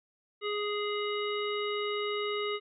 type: harmonic tone with a mistuned harmonic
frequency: 415.3 Hz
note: G#4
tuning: in tune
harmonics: 1 / 3 / 5 / 7 / 9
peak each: -32 / -37 / -39 / -40 / -42 dBFS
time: 0.41-2.6 s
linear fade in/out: 50 ms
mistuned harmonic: 9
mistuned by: +16 cents
effects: none